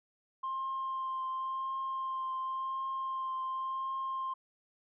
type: tone with vibrato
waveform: sine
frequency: 1056 Hz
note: C6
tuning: 16 cents sharp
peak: -32 dBFS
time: 0.43-4.34 s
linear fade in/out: 10 ms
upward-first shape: triangle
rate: 0.92 Hz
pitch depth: 15 cents each way
effects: tanh soft clip ceiling -30 dBFS